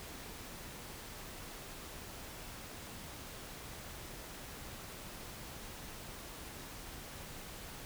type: silence
effects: pink hiss -48 dBFS RMS until 7.85 s